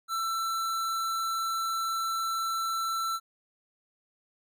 square tone, 1337 Hz, E6, 24 cents sharp, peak -29 dBFS, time 0.08-3.2 s, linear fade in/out 50 ms, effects none

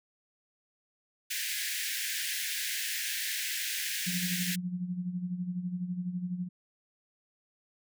pink high-pass noise, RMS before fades -34 dBFS, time 1.3-4.56 s, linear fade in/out 10 ms, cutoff 1600 Hz, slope 96 dB/octave
sine tone with tremolo, 179.4 Hz, F3, 47 cents sharp, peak -29 dBFS, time 4.06-6.49 s, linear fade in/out 20 ms, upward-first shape sine, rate 12 Hz, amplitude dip 65%
effects none

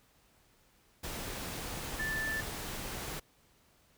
sine tone in noise, 1760 Hz, A6, in tune, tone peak -33 dBFS, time 1.99-2.41 s, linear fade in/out 10 ms, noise pink, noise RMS -40 dBFS, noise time 1.03-3.2 s, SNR +4 dB, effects pink hiss -67 dBFS RMS until 3.97 s

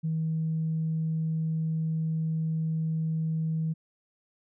sine tone, 160 Hz, D#3, 49 cents sharp, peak -25 dBFS, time 0.03-3.74 s, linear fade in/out 20 ms, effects tanh soft clip ceiling -21 dBFS

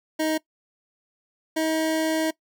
25% pulse tone pair in turn, 313.9 / 317.9 Hz, D#4 / D#4, +15 / +37 cents, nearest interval unison, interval 22 cents, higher second, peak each -18 dBFS, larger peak neither, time 0.19-0.38 / 1.56-2.31 s, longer second, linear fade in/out 10 ms, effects noise-tail reverb RT60 0.1 s tail -21 dB re dry

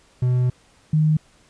triangle / sine tone pair in turn, 125.1 / 154.67 Hz, B2 / D#3, +23 / -10 cents, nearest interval major third, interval 367 cents, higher second, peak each -14 dBFS, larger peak neither, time 0.22-0.5 / 0.93-1.17 s, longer first, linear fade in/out 5 ms, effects pink hiss -56 dBFS RMS until 1.49 s + resampled to 22050 Hz

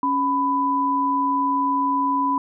sine tone pair together, 277.2 / 996.1 Hz, C#4 / B5, 0 / +15 cents, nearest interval octave + minor seventh, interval 2215 cents, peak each -24 / -19 dBFS, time 0.03-2.38 s, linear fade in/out 2 ms, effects none

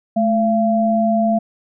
sine tone pair together, 216.9 / 681 Hz, A3 / F5, -25 / -44 cents, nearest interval octave + minor sixth, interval 1981 cents, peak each -16 dBFS, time 0.16-1.39 s, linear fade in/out 10 ms, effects none

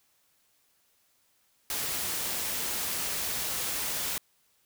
white noise, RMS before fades -32 dBFS, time 1.7-4.18 s, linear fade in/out 2 ms, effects white hiss -69 dBFS RMS until 4.65 s

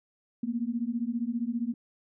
sine beating tone pair, 228.2 / 243.2 Hz, A#3 / B3, -37 / -26 cents, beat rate 15 Hz, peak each -31 dBFS, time 0.43-1.74 s, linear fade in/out 5 ms, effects none

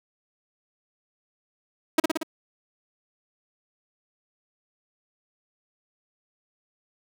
sawtooth tone with echo, 319.1 Hz, D#4, 44 cents sharp, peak -11 dBFS, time 1.98-2 s, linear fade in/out 5 ms, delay 58 ms, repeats 4, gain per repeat -3 dB, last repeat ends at 2.232 s, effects none

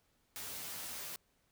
white noise with comb filter, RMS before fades -44 dBFS, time 0.36-1.16 s, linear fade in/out 0 ms, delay 12 ms, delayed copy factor +0.75, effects pink hiss -75 dBFS RMS until 1.51 s

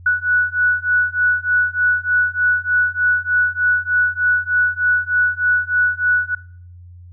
sine beating tone pair, 1473 / 1476.3 Hz, F#6 / F#6, -8 / -4 cents, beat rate 3.3 Hz, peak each -17 dBFS, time 0.06-6.35 s, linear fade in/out 5 ms, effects noise-tail reverb RT60 0.5 s tail -20 dB re dry + added 88 Hz sine -37 dBFS peak until 7.12 s

